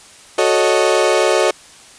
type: chord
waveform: 35% pulse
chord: D# half-diminished seventh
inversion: first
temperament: equal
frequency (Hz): 370 / 440 / 554.4 / 622.3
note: F#4 / A4 / C#5 / D#5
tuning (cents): 0 / 0 / 0 / 0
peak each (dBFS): -16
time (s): 0.38-1.51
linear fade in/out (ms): 5
effects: white hiss -42 dBFS RMS until 1.98 s + resampled to 22050 Hz